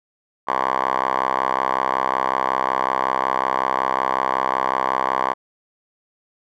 5% pulse tone with band-pass filter, 65.41 Hz, C2, in tune, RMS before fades -21 dBFS, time 0.47-5.34 s, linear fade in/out 20 ms, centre 1100 Hz, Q 7, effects none

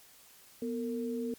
sine tone pair together, 244.1 / 456.2 Hz, B3 / A#4, -20 / -37 cents, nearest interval major seventh, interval 1083 cents, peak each -34 / -36 dBFS, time 0.62-1.34 s, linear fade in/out 2 ms, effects white hiss -58 dBFS RMS until 1.38 s + MP3 96 kbps

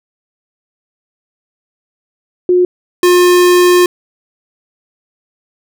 sine / square tone pair in turn, 360 / 356.7 Hz, F#4 / F4, -47 / +37 cents, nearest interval unison, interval 16 cents, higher first, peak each -6 dBFS, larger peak neither, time 2.49-2.65 / 3.03-3.86 s, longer second, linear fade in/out 2 ms, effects none

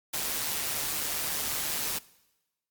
white noise with amplitude modulation, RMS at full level -29 dBFS, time 0.13-1.99 s, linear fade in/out 10 ms, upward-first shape sine, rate 150 Hz, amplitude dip 55%, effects noise-tail reverb RT60 1.0 s tail -21 dB re dry + Opus 48 kbps

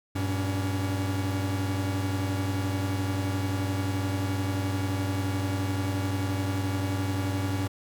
45% pulse tone cluster, 97.8 / 117.8 / 281.9 Hz, G2 / A#2 / C#4, -4 / +19 / +29 cents, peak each -28 / -36 / -32 dBFS, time 0.15-7.68 s, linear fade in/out 10 ms, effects none

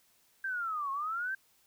sine linear two-way sweep, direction down then up, 1593 to 1073 to 1593 Hz, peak -32 dBFS, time 0.44-1.35 s, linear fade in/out 5 ms, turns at 0.91 s, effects white hiss -68 dBFS RMS until 1.66 s

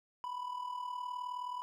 triangle tone with amplitude modulation, 990 Hz, B5, 4 cents sharp, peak -33 dBFS, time 0.24-1.62 s, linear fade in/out 0 ms, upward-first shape sine, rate 39.2 Hz, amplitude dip 65%, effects none

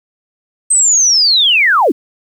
sine linear sweep, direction down, 8372 to 220 Hz, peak -7 dBFS, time 0.7-1.92 s, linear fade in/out 10 ms, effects 7-bit

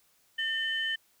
sine tone pair together, 1807 / 3039 Hz, A6 / F#7, +46 / +46 cents, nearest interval major sixth, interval 900 cents, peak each -30 / -31 dBFS, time 0.38-0.96 s, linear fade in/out 10 ms, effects tanh soft clip ceiling -20 dBFS + white hiss -67 dBFS RMS until 1.2 s

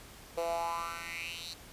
10% pulse tone with high-pass filter sweep, 168.1 Hz, E3, 34 cents sharp, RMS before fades -37 dBFS, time 0.37-1.54 s, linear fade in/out 10 ms, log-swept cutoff 510 to 4300 Hz, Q 4.8, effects pink hiss -52 dBFS RMS until 1.72 s + resampled to 32000 Hz

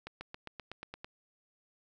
accelerating click train, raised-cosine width 0.3 ms, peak -26 dBFS, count 9, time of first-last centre 0.07-1.045 s, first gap 140 ms, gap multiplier 0.96, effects none

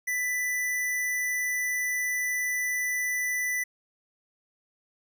square tone, 1987 Hz, B6, 10 cents sharp, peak -27 dBFS, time 0.07-3.64 s, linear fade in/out 10 ms, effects none

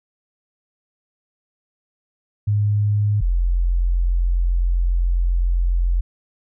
sine tone pair in turn, 103.83 / 43.73 Hz, G#2 / F1, 0 / +3 cents, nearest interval octave + minor third, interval 1497 cents, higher first, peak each -15 dBFS, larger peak neither, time 2.47-3.21 / 3.21-6.01 s, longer second, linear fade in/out 10 ms, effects none

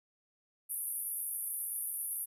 pink band-pass noise, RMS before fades -38 dBFS, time 0.69-2.26 s, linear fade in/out 20 ms, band 9700 to 13000 Hz, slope 96 dB/octave, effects none

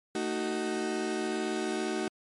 35% pulse chord, D# diminished, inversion second, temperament just, 224 / 311.1 / 373.4 Hz, A3 / D#4 / F#4, +31 / 0 / +16 cents, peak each -34 / -33 / -31 dBFS, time 0.15-2.08 s, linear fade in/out 2 ms, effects MP3 48 kbps

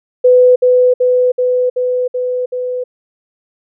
sine tone with echo, 500 Hz, B4, 21 cents sharp, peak -4 dBFS, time 0.24-0.56 s, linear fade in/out 10 ms, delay 380 ms, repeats 6, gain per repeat -2 dB, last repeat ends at 2.84 s, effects none

